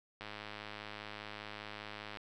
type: click train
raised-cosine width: 0.3 ms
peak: -28 dBFS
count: 207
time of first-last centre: 0.21-2.172 s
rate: 105 Hz
effects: none